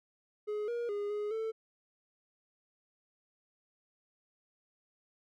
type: tone with pitch steps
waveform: triangle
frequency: 420.5 / 474.3 / 409.8 / 417 / 444.2 Hz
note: G#4 / A#4 / G#4 / G#4 / A4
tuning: +22 / +30 / -23 / +7 / +16 cents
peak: -31 dBFS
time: 0.47-1.52 s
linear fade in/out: 20 ms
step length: 210 ms
effects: none